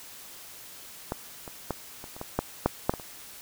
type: clicks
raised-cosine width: 1 ms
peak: -15 / -25 / -14 / -27 / -29 / -20 / -10 / -7 / -7 / -18 / -28 dBFS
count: 11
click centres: 1.121 / 1.478 / 1.707 / 2.041 / 2.165 / 2.214 / 2.39 / 2.66 / 2.895 / 2.938 / 2.998 s
effects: white hiss -46 dBFS RMS until 3.41 s